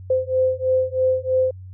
sine beating tone pair, 515 / 518.1 Hz, C5 / C5, -28 / -17 cents, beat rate 3.1 Hz, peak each -20 dBFS, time 0.1-1.51 s, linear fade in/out 5 ms, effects added 93 Hz sine -35 dBFS peak until 1.73 s

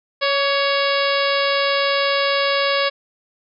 harmonic tone with a mistuned harmonic, 557 Hz, C#5, 8 cents sharp, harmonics 1 / 2 / 3 / 4 / 5 / 6 / 7 / 8 / 9, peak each -20 / -23 / -25 / -26 / -27 / -28 / -28 / -29 / -30 dBFS, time 0.21-2.9 s, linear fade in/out 20 ms, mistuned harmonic 2, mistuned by +27 cents, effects none

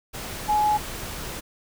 sine tone in noise, 843 Hz, G#5, 26 cents sharp, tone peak -18 dBFS, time 0.48-0.78 s, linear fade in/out 20 ms, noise pink, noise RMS -34 dBFS, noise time 0.13-1.41 s, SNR +13 dB, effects none

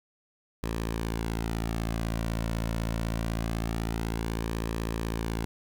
sawtooth tone with flanger, 56 Hz, A1, 31 cents sharp, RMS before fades -31 dBFS, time 0.63-5.45 s, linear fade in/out 0 ms, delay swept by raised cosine 1.4 to 2.5 ms, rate 0.24 Hz, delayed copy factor -0.5, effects none

